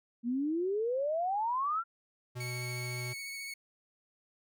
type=exponential sweep; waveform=sine; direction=up; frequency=229.4 to 1396.9 Hz; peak=-29 dBFS; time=0.23-1.84 s; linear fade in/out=50 ms
type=tone; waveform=square; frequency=123.6 Hz; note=B2; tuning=2 cents sharp; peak=-38 dBFS; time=2.35-3.14 s; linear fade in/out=20 ms
type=tone with vibrato; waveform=sawtooth; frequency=2217 Hz; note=C#7; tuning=in tune; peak=-36 dBFS; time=2.4-3.54 s; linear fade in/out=5 ms; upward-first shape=triangle; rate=14 Hz; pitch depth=20 cents each way
effects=none